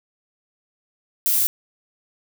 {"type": "noise", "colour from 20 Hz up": "violet", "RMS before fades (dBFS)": -19, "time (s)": [1.26, 1.47], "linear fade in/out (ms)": 0, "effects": []}